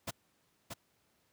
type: noise with echo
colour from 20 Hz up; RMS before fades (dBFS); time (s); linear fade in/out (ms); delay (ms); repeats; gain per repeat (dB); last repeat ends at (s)
pink; -37; 0.07-0.11; 10; 630; 1; -5; 0.74
effects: pink hiss -73 dBFS RMS until 1.32 s + high-pass 100 Hz 12 dB/octave